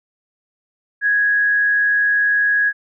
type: tone with frequency modulation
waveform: sine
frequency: 1661.2 Hz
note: G#6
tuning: in tune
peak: -13 dBFS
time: 1.01-2.73 s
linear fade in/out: 50 ms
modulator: 125 Hz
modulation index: 0.26
effects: none